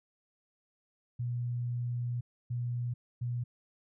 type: tone bursts at uneven times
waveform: sine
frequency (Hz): 121.2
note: B2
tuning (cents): -32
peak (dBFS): -31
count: 3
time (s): 1.19-2.21 / 2.5-2.94 / 3.21-3.44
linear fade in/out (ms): 10
effects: none